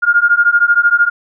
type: beating tone pair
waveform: sine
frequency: 1410 / 1423 Hz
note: F6 / F6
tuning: +16 / +32 cents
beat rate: 13 Hz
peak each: -11 dBFS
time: 0.02-1.1 s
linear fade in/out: 20 ms
effects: none